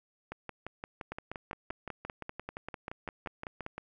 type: two click trains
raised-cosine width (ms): 0.5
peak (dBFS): -23 / -24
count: 14 / 21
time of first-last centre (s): 1.12-3.664 / 0.32-3.78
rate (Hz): 5.11 / 5.78
effects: none